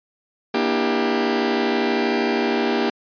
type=chord; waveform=sawtooth; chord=E half-diminished seventh; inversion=second; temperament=just; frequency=237.3 / 296.7 / 329.6 / 395.6 Hz; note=Bb3 / D4 / E4 / G4; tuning=+31 / +18 / 0 / +16 cents; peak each=-19 / -22 / -23 / -18 dBFS; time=0.54-2.9 s; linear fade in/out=5 ms; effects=resampled to 11025 Hz